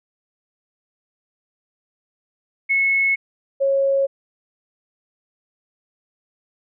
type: tone pair in turn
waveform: sine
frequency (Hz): 2191 / 547.8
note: C#7 / C#5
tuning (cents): -21 / -21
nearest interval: 2 octaves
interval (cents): 2400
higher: first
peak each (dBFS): -15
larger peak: neither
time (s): 2.69-3.16 / 3.6-4.07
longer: neither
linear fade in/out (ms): 20
effects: none